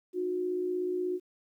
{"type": "tone pair together", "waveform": "sine", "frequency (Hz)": [306.6, 363.1], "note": ["D#4", "F#4"], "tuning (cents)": [-25, -33], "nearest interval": "minor third", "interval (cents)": 292, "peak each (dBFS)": [-38, -29], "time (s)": [0.13, 1.2], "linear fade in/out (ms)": 50, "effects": ["11-bit"]}